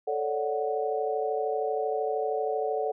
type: chord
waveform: sine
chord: D major seventh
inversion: second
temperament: equal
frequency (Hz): 440 / 554.4 / 587.3 / 740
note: A4 / C#5 / D5 / F#5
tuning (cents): 0 / 0 / 0 / 0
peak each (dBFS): -29 / -35 / -34 / -31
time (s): 0.07-2.92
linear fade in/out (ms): 10
effects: none